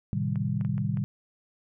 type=chord; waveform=sine; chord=A half-diminished seventh; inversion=none; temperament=equal; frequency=110 / 130.81 / 155.56 / 196 Hz; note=A2 / C3 / Eb3 / G3; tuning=0 / 0 / 0 / 0 cents; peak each=-31 dBFS; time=0.13-1.04 s; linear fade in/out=0 ms
type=clicks; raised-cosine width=0.5 ms; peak=-31 dBFS; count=5; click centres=0.358 / 0.611 / 0.649 / 0.78 / 0.972 s
effects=none